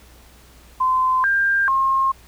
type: tone with pitch steps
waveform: sine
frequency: 1031 / 1595 / 1071 Hz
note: C6 / G6 / C6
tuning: -26 / +30 / +40 cents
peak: -15 dBFS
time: 0.8-2.12 s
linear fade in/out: 10 ms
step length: 440 ms
effects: added 60 Hz sine -48 dBFS peak until 2.27 s + pink hiss -50 dBFS RMS until 2.27 s